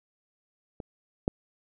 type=clicks; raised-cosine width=2 ms; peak=-24 / -11 dBFS; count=2; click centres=0.802 / 1.279 s; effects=none